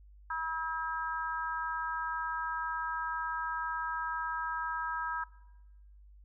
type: harmonic tone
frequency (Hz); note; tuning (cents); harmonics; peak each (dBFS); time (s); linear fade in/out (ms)
322; E4; -41; 3 / 4 / 5; -36 / -37 / -38; 0.3-5.24; 5
effects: noise-tail reverb RT60 1.0 s tail -20 dB re dry + added 50 Hz sine -53 dBFS peak until 6.24 s